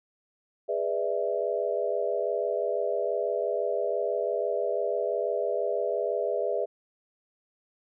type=chord; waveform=sine; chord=E dominant seventh; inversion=first; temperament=just; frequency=412 / 494.4 / 593.3 / 659.3 Hz; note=G#4 / B4 / D5 / E5; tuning=-14 / +2 / +18 / 0 cents; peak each=-31 dBFS; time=0.68-6.66 s; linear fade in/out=20 ms; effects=none